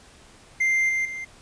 triangle tone with level steps, 2093 Hz, C7, in tune, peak -17 / -20 / -29 dBFS, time 0.6-1.25 s, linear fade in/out 10 ms, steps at 0.89 / 1.05 s, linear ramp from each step 2 ms, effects pink hiss -51 dBFS RMS until 1.41 s + resampled to 22050 Hz

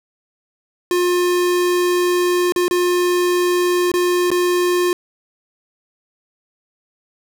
square tone with dropouts, 355.7 Hz, F4, 32 cents sharp, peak -15 dBFS, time 0.91-4.93 s, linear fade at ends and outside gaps 1 ms, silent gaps 2.522-2.561 / 2.681-2.71 / 3.917-3.939 / 4.304-4.315 s, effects none

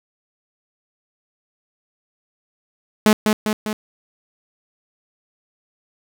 sawtooth tone with echo, 214.1 Hz, A3, 47 cents flat, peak -6 dBFS, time 3.06-3.13 s, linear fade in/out 0 ms, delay 200 ms, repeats 3, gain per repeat -4 dB, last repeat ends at 3.73 s, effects none

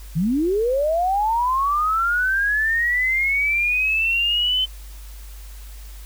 sine linear sweep, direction up, 143.8 to 3073 Hz, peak -17 dBFS, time 0.15-4.66 s, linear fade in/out 20 ms, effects added 50 Hz sine -35 dBFS peak until 6.05 s + white hiss -47 dBFS RMS until 6.05 s

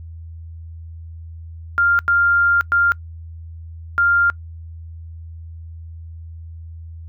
sine tone bursts at uneven times, 1396.9 Hz, F6, in tune, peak -12 dBFS, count 4, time 1.78-1.99 / 2.08-2.61 / 2.72-2.92 / 3.98-4.3 s, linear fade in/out 0 ms, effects noise-tail reverb RT60 0.1 s tail -24 dB re dry + added 82 Hz sine -32 dBFS peak until 7.08 s

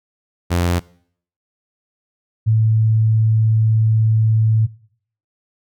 sawtooth / sine tone pair in turn, 87.31 / 110.45 Hz, F2 / A2, 0 / +7 cents, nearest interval major third, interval 407 cents, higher second, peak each -11 dBFS, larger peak neither, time 0.5-0.8 / 2.46-4.67 s, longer second, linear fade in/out 20 ms, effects noise-tail reverb RT60 0.6 s tail -22 dB re dry

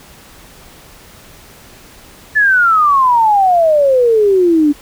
sine exponential sweep, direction down, 1754 to 285.4 Hz, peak -7 dBFS, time 2.35-4.73 s, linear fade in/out 20 ms, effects pink hiss -40 dBFS RMS until 4.81 s

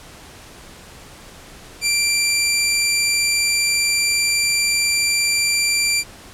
15% pulse tone, 2359 Hz, D7, 7 cents sharp, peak -9 dBFS, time 1.81-6.04 s, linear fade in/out 50 ms, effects pink hiss -41 dBFS RMS until 6.33 s + low-pass 11000 Hz 12 dB/octave

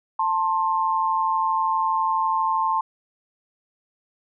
sine tone pair together, 886.7 / 1059 Hz, A5 / C6, +13 / +21 cents, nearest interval minor third, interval 308 cents, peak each -22 dBFS, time 0.19-2.81 s, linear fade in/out 5 ms, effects none

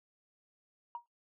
sine tone with exponential decay, 948 Hz, A#5, 29 cents sharp, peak -34 dBFS, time 0.95-1.06 s, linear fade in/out 1 ms, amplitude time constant 22 ms, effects noise-tail reverb RT60 0.2 s tail -24 dB re dry + tanh soft clip ceiling -30 dBFS

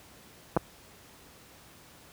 clicks, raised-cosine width 1 ms, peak -10 dBFS, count 2, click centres 0.566 / 0.572 s, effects pink hiss -54 dBFS RMS until 2.12 s + high-pass 60 Hz 12 dB/octave

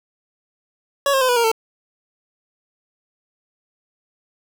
25% pulse tone with pitch steps, 560 / 535.3 / 511.7 / 489.2 / 467.6 / 447 Hz, C#5 / C5 / C5 / B4 / A#4 / A4, +18 / +39 / -39 / -16 / +5 / +27 cents, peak -11 dBFS, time 1.06-1.516 s, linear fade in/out 2 ms, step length 76 ms, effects 7-bit

